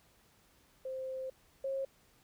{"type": "tone pair in turn", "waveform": "sine", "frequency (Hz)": [523.3, 539.9], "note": ["C5", "C#5"], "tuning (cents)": [0, -46], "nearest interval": "minor second", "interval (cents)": 54, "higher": "second", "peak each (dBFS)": [-37, -33], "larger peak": "second", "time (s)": [[0.85, 1.3], [1.64, 1.85]], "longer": "first", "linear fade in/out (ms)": 5, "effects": ["pink hiss -67 dBFS RMS until 2.23 s"]}